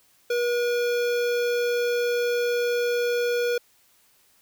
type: tone with notch filter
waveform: square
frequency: 481.2 Hz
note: B4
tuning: 45 cents flat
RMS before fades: -24 dBFS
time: 0.3-3.58 s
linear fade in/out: 5 ms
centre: 8900 Hz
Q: 1.2
effects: white hiss -61 dBFS RMS until 4.41 s